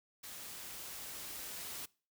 white noise with level ramp, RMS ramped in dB -48 to -44 dBFS, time 0.23-1.86 s, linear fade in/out 10 ms, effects noise-tail reverb RT60 0.4 s tail -24 dB re dry

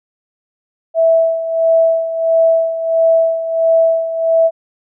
sine tone with tremolo, 656 Hz, E5, 9 cents flat, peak -7 dBFS, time 0.94-4.51 s, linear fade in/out 50 ms, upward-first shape sine, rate 1.5 Hz, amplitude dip 70%, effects none

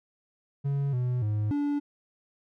triangle tone with pitch steps, 140.1 / 124.4 / 105.7 / 289 Hz, C#3 / B2 / G#2 / D4, +19 / +13 / +31 / -28 cents, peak -23 dBFS, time 0.64-1.8 s, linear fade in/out 20 ms, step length 290 ms, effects none

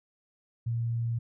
sine tone, 116.54 Hz, A#2, in tune, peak -27 dBFS, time 0.66-1.19 s, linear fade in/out 10 ms, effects none

